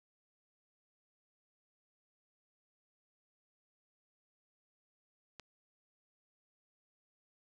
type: click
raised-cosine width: 0.2 ms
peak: -30 dBFS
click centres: 5.397 s
effects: none